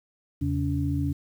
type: tone cluster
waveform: sine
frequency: 82.3 / 137 / 284.5 Hz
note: E2 / C#3 / C#4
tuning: -2 / -20 / +45 cents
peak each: -28 dBFS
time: 0.41-1.13 s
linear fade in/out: 10 ms
effects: 9-bit